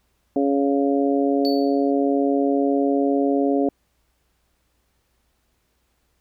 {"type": "harmonic tone", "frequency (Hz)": 139.6, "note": "C#3", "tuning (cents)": 13, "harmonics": [2, 3, 4, 5], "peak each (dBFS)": [-19, -23, -25, -27], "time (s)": [0.36, 3.69], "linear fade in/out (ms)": 2}
{"type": "tone with exponential decay", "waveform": "triangle", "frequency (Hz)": 4483, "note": "C#8", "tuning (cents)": 19, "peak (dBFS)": -24, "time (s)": [1.45, 1.91], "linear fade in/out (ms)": 0, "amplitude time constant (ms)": 100}
{"effects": ["added 60 Hz sine -69 dBFS peak until 6.2 s", "pink hiss -69 dBFS RMS until 6.2 s"]}